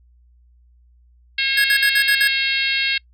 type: harmonic tone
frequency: 540 Hz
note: C#5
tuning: 45 cents flat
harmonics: 3 / 4 / 5 / 6 / 7 / 8 / 9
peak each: -26 / -23 / -23 / -26 / -27 / -26 / -35 dBFS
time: 1.38-2.98 s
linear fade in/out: 5 ms
type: tone bursts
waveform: square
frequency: 1661.2 Hz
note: G#6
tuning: in tune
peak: -15 dBFS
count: 6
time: 1.57-2.278 s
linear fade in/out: 5 ms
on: 73 ms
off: 54 ms
effects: noise-tail reverb RT60 0.1 s tail -26 dB re dry + added 60 Hz sine -50 dBFS peak until 3.13 s